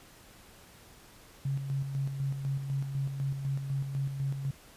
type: tone with tremolo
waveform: sine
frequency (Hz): 137.3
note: C#3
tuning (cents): -16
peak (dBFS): -28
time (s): 1.45-4.51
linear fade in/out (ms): 5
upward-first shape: square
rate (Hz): 4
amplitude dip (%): 50
effects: pink hiss -55 dBFS RMS until 4.76 s + resampled to 32000 Hz